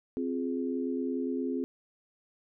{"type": "chord", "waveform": "sine", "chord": "F minor", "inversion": "second", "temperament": "just", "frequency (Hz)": [261.9, 349.2, 419.1], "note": ["C4", "F4", "Ab4"], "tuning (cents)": [2, 0, 16], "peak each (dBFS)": [-31, -36, -36], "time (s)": [0.17, 1.64], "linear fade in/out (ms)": 0, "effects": []}